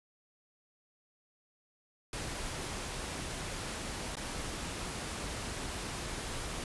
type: noise with dropouts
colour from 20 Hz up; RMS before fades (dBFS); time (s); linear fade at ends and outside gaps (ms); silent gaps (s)
pink; -39; 2.13-6.64; 2; 4.155-4.168
effects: resampled to 24000 Hz